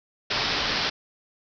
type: low-pass noise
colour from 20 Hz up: white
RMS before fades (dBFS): -26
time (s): 0.3-0.9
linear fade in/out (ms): 10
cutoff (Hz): 5400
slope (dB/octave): 96
effects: none